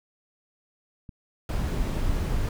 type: clicks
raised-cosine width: 5 ms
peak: -29 / -24 dBFS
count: 2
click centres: 1.092 / 1.617 s
type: noise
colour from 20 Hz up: brown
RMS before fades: -26 dBFS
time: 1.49-2.49 s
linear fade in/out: 2 ms
effects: none